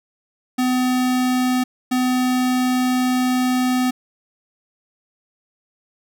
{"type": "tone bursts at uneven times", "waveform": "square", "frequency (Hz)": 252.9, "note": "B3", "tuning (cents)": 41, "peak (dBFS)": -17, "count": 2, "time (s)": [[0.58, 1.64], [1.91, 3.91]], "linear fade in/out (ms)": 10, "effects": []}